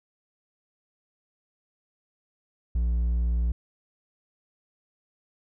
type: tone with hard clipping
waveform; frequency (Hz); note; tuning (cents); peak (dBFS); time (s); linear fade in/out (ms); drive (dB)
sine; 59; A#1; +22; -23; 2.75-3.52; 5; 3
effects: none